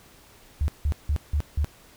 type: tone bursts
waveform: sine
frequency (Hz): 73.42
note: D2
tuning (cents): 0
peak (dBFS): -20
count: 5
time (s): 0.61-1.645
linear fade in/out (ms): 0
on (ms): 71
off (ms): 170
effects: pink hiss -53 dBFS RMS until 1.96 s